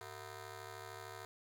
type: ring-modulated tone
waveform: 10% pulse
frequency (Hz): 278.8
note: C#4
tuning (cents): +10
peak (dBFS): -36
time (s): 0.01-1.25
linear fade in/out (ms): 0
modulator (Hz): 176
effects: none